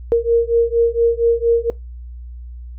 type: beating tone pair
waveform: sine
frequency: 463.7 / 468 Hz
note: A#4 / A#4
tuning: -9 / +7 cents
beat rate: 4.3 Hz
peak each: -15 dBFS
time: 0.12-1.7 s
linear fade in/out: 0 ms
effects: noise-tail reverb RT60 0.2 s tail -21 dB re dry + added 60 Hz sine -30 dBFS peak until 2.78 s

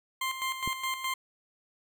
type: tone with tremolo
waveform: 20% pulse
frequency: 1051 Hz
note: C6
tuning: 7 cents sharp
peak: -24 dBFS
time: 0.21-1.14 s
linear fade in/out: 5 ms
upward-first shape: square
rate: 4.8 Hz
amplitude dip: 60%
type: click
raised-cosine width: 3 ms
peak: -23 dBFS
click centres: 0.676 s
effects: none

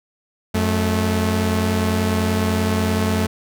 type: tone pair together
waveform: sawtooth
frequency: 90.3 / 217.4 Hz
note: F#2 / A3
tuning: -42 / -21 cents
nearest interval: octave + minor third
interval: 1521 cents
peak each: -16 dBFS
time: 0.54-3.27 s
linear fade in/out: 10 ms
effects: none

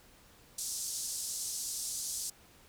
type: band-pass noise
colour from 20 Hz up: white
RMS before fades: -38 dBFS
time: 0.58-2.3 s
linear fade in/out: 5 ms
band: 4900 to 9800 Hz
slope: 24 dB/octave
effects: pink hiss -60 dBFS RMS until 2.68 s

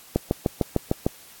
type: click train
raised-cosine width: 2 ms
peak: -6 dBFS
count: 7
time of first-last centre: 0.16-1.065 s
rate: 6.63 Hz
effects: white hiss -48 dBFS RMS until 1.4 s + AAC 64 kbps

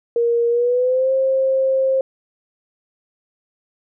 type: tone with pitch glide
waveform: sine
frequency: 470 to 530.6 Hz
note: A#4 to C5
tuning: +14 to +24 cents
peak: -14 dBFS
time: 0.16-2.01 s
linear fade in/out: 2 ms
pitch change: +210 cents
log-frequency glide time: 0.49-1.12 s
effects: none

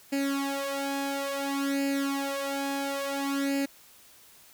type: tone with flanger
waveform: sawtooth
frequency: 277.2 Hz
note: C#4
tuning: in tune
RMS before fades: -30 dBFS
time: 0.12-3.66 s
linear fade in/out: 10 ms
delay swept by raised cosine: 0.42 to 2.42 ms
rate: 0.58 Hz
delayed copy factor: +0.85
effects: white hiss -55 dBFS RMS until 4.53 s

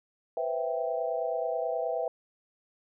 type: chord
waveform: sine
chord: C major seventh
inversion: third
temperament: equal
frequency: 493.9 / 523.3 / 659.3 / 784 Hz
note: B4 / C5 / E5 / G5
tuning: 0 / 0 / 0 / 0 cents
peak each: -33 / -37 / -31 / -36 dBFS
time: 0.37-2.08 s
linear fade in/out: 2 ms
effects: none

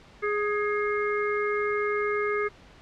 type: harmonic tone with a mistuned harmonic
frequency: 415.3 Hz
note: G#4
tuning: in tune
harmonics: 1 / 3 / 4 / 5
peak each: -26 / -31 / -35 / -32 dBFS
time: 0.22-2.49 s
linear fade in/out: 20 ms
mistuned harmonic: 5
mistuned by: +47 cents
effects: pink hiss -52 dBFS RMS until 2.81 s + low-pass 4000 Hz 12 dB/octave

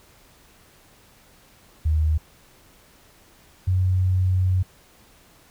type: tone pair in turn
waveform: sine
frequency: 77.78 / 92.5 Hz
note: D#2 / F#2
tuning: 0 / 0 cents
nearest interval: minor third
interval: 300 cents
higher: second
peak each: -17 dBFS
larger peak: neither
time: 1.85-2.18 / 3.67-4.63 s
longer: second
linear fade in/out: 10 ms
effects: pink hiss -54 dBFS RMS until 5.5 s

